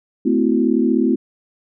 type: chord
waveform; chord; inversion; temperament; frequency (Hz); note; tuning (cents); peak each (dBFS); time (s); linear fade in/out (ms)
sine; F# half-diminished seventh; first; equal with one note detuned; 220 / 256.2 / 329.6 / 370; A3 / C4 / E4 / F#4; 0 / -36 / 0 / 0; -19 / -17 / -19 / -22; 0.25-1.16; 10
effects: none